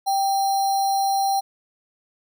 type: tone with sample-and-hold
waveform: sine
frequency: 784 Hz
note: G5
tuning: in tune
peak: -18 dBFS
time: 0.06-1.41 s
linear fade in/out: 20 ms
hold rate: 4900 Hz
effects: none